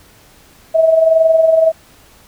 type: tone with amplitude modulation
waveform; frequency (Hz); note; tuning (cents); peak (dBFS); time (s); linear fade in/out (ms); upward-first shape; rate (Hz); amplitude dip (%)
sine; 647; E5; -32; -5; 0.74-1.72; 20; sine; 21.6; 55
effects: pink hiss -46 dBFS RMS until 2.27 s